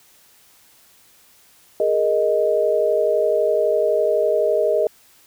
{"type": "chord", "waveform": "sine", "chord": "Ab suspended second", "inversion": "none", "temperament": "just", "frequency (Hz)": [415.3, 467.2, 623], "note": ["Ab4", "Bb4", "Eb5"], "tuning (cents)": [0, 4, 2], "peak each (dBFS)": [-21, -21, -18], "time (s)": [1.8, 4.87], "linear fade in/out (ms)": 2, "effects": ["white hiss -53 dBFS RMS until 5.26 s"]}